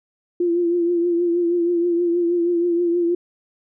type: tone with vibrato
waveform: sine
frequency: 345.2 Hz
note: F4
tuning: 20 cents flat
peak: -16 dBFS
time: 0.4-3.15 s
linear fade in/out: 5 ms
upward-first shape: triangle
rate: 6.3 Hz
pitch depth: 49 cents each way
effects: none